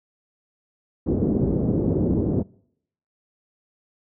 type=low-pass noise; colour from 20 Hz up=white; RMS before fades=-21 dBFS; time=1.06-2.43 s; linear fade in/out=10 ms; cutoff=370 Hz; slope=24 dB/octave; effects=noise-tail reverb RT60 0.7 s tail -25 dB re dry + high-pass 60 Hz 12 dB/octave